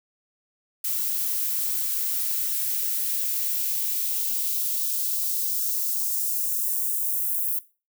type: noise with high-pass filter sweep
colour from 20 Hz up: violet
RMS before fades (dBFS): -26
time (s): 0.84-7.59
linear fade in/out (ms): 5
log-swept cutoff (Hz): 630 to 11000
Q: 1.1
effects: noise-tail reverb RT60 0.3 s tail -17 dB re dry